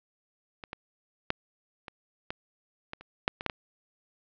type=clicks; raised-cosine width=0.3 ms; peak=-24 / -20 / -9 / -24 / -17 / -20 / -30 / -7 / -19 / -10 / -16 dBFS; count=11; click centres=0.638 / 0.731 / 1.304 / 1.882 / 2.305 / 2.934 / 3.01 / 3.279 / 3.409 / 3.463 / 3.498 s; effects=low-pass 4000 Hz 12 dB/octave